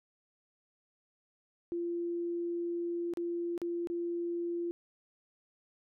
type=tone with dropouts; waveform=sine; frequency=343.8 Hz; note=F4; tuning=27 cents flat; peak=-32 dBFS; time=1.72-4.71 s; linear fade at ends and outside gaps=0 ms; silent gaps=3.137-3.172 / 3.578-3.617 / 3.872-3.9 s; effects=none